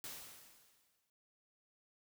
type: noise with exponential decay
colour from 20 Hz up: white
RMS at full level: -45 dBFS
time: 0.04-1.1 s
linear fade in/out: 1 ms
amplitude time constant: 230 ms
effects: none